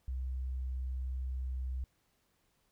sine tone, 64.2 Hz, C2, 32 cents flat, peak -34 dBFS, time 0.08-1.84 s, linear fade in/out 0 ms, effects pink hiss -75 dBFS RMS until 2.71 s

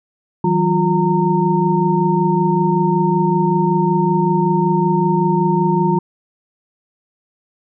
sine tone cluster, 162.1 / 187.4 / 353.6 / 919 Hz, E3 / F#3 / F4 / A#5, -29 / +22 / +22 / -25 cents, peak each -18 dBFS, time 0.44-5.99 s, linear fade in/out 5 ms, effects none

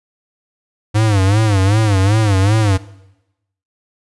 square tone with vibrato, 102.4 Hz, G#2, 24 cents flat, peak -11 dBFS, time 0.94-2.78 s, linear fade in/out 20 ms, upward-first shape sine, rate 2.6 Hz, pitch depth 140 cents each way, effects noise-tail reverb RT60 0.9 s tail -19 dB re dry + resampled to 24000 Hz

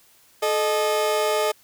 30% pulse tone pair together, 431.9 / 615 Hz, A4 / D#5, -32 / -20 cents, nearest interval tritone, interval 612 cents, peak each -20 dBFS, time 0.42-1.52 s, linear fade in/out 10 ms, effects white hiss -56 dBFS RMS until 1.63 s

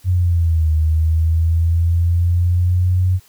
sine exponential two-way sweep, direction down then up, 92.5 to 78 to 92.5 Hz, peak -12 dBFS, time 0.04-3.2 s, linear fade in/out 50 ms, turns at 0.71 s, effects white hiss -51 dBFS RMS until 3.28 s

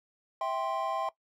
triangle chord, C major, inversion first, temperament just, 654.1 / 784.9 / 1046.5 Hz, E5 / G5 / C6, -14 / +2 / 0 cents, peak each -32 dBFS, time 0.41-1.09 s, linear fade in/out 2 ms, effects noise-tail reverb RT60 0.1 s tail -18 dB re dry

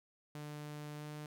sawtooth tone with pitch glide, 148.9 to 150.11 Hz, D3 to D3, +24 to +38 cents, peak -40 dBFS, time 0.35-1.26 s, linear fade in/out 2 ms, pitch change +14 cents, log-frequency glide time 0.97-1.04 s, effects none

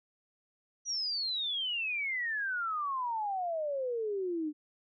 sine exponential sweep, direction down, 5880 to 293.7 Hz, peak -31 dBFS, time 0.85-4.53 s, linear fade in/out 50 ms, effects none

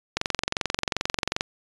click train, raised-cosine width 0.2 ms, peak -6 dBFS, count 29, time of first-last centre 0.17-1.409 s, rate 22.6 Hz, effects resampled to 22050 Hz

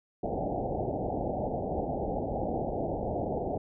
white low-pass noise, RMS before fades -32 dBFS, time 0.23-3.58 s, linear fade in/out 10 ms, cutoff 810 Hz, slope 96 dB/octave, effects none

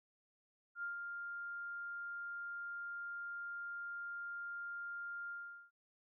sine tone with ADSR envelope, 1400 Hz, F6, 4 cents sharp, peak -38 dBFS, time 0.75-5.71 s, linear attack 79 ms, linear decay 130 ms, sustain -4 dB, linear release 410 ms, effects none

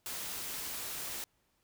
white noise, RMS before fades -40 dBFS, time 0.06-1.24 s, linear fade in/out 0 ms, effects pink hiss -75 dBFS RMS until 1.63 s

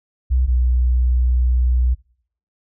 sine tone pair in turn, 63.5 / 61.83 Hz, B1 / B1, +49 / +3 cents, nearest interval unison, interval 46 cents, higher first, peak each -13 dBFS, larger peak neither, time 0.3-0.47 / 0.47-1.95 s, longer second, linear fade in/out 20 ms, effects noise-tail reverb RT60 0.6 s tail -24 dB re dry

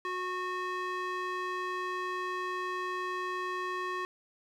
square tone with band-pass filter, 365.7 Hz, F#4, 20 cents flat, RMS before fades -35 dBFS, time 0.05-4.05 s, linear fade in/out 0 ms, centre 1400 Hz, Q 1.5, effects none

